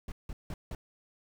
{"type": "noise bursts", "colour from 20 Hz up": "brown", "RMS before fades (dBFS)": -38, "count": 4, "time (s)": [0.08, 0.75], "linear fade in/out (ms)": 2, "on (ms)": 40, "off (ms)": 170, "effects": []}